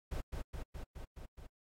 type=noise with echo; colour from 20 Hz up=brown; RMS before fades=-38 dBFS; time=0.11-0.21 s; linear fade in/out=10 ms; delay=210 ms; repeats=6; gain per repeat=-2 dB; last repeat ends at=1.47 s; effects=AAC 48 kbps